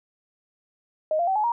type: tone with pitch steps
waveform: sine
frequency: 622.3 / 690.5 / 766.1 / 850.1 / 943.2 Hz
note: D#5 / F5 / G5 / G#5 / A#5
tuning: 0 / -20 / -40 / +40 / +20 cents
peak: -20 dBFS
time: 1.11-1.52 s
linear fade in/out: 2 ms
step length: 82 ms
effects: none